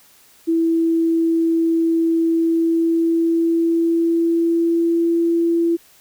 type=tone with pitch glide; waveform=sine; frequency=329.6 to 336.5 Hz; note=E4 to E4; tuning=0 to +36 cents; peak=-14 dBFS; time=0.47-5.77 s; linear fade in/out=20 ms; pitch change=+36 cents; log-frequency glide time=2.32-5.17 s; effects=white hiss -51 dBFS RMS until 6 s